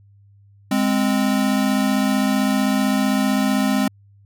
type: tone pair together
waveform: square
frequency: 206 / 261.6 Hz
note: G#3 / C4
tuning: -14 / 0 cents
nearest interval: major third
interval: 414 cents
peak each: -20 dBFS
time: 0.71-3.88 s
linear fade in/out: 5 ms
effects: added 100 Hz sine -48 dBFS peak until 4.25 s